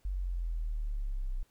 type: exponential sweep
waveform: sine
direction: down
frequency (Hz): 47.93 to 30.87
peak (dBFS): -31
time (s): 0.05-1.43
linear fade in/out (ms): 0
effects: pink hiss -70 dBFS RMS until 1.5 s